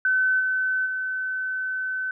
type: tone with level steps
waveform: sine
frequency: 1520 Hz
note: F#6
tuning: 46 cents sharp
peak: -18 / -21 / -25 dBFS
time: 0.05-2.11 s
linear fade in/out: 2 ms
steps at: 0.39 / 0.85 s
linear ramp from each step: 20 ms
effects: none